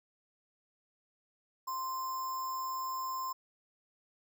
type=tone with sample-and-hold; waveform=sine; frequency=1041 Hz; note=C6; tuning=9 cents flat; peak=-34 dBFS; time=1.67-3.33 s; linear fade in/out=10 ms; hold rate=6300 Hz; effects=none